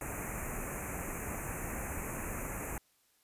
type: band-stop noise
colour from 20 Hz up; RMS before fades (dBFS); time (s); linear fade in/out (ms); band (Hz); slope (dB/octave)
pink; -39; 0.01-2.78; 2; 2600 to 6400; 96
effects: white hiss -71 dBFS RMS until 3.23 s + resampled to 32000 Hz